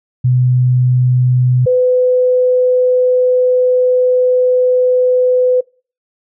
sine tone pair in turn, 125.8 / 503.2 Hz, B2 / B4, +32 / +32 cents, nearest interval 2 octaves, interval 2400 cents, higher second, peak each -8 dBFS, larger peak neither, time 0.24-1.66 / 1.66-5.61 s, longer second, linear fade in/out 10 ms, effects noise-tail reverb RT60 0.4 s tail -25 dB re dry

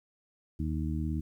harmonic tone, 77.78 Hz, D#2, in tune, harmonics 1 / 2 / 3 / 4, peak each -32 / -35 / -37 / -38 dBFS, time 0.59-1.21 s, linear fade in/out 10 ms, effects 11-bit

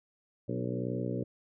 harmonic tone with a mistuned harmonic, 61.74 Hz, B1, in tune, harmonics 2 / 3 / 4 / 5 / 6 / 7 / 8 / 9, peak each -36 / -38 / -39 / -40 / -41 / -41 / -42 / -43 dBFS, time 0.48-1.24 s, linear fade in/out 10 ms, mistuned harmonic 5, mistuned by -29 cents, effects none

